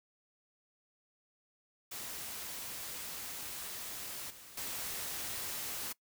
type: noise with level steps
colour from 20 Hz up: white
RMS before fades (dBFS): -43 / -53 / -40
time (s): 1.91-5.93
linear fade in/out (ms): 10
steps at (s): 4.3 / 4.57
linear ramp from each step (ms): 5
effects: noise-tail reverb RT60 0.1 s tail -21 dB re dry